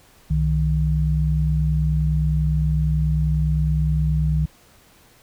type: tone pair together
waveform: sine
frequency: 65 / 154.6 Hz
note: C2 / D#3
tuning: -11 / -11 cents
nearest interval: octave + minor third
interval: 1500 cents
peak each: -20 / -19 dBFS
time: 0.3-4.46 s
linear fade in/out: 10 ms
effects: pink hiss -53 dBFS RMS until 5.22 s